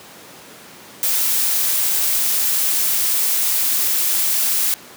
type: noise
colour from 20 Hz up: blue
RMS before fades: -18 dBFS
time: 1.03-4.74 s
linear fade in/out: 0 ms
effects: pink hiss -40 dBFS RMS until 4.96 s + high-pass 200 Hz 12 dB/octave